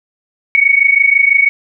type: tone pair together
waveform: sine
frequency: 2217 / 2243 Hz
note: C#7 / C#7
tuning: 0 / +20 cents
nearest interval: unison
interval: 20 cents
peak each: -10 dBFS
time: 0.55-1.49 s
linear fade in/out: 0 ms
effects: none